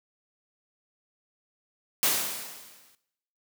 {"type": "noise with exponential decay", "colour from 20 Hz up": "white", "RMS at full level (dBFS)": -22, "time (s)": [2.03, 2.95], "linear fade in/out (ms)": 0, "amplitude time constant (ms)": 200, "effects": ["noise-tail reverb RT60 0.8 s tail -17 dB re dry", "high-pass 150 Hz 12 dB/octave"]}